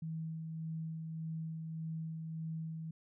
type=tone with tremolo; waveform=sine; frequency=160.9 Hz; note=E3; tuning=42 cents flat; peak=-37 dBFS; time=0.02-2.91 s; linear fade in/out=5 ms; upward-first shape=sine; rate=1.7 Hz; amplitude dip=30%; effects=none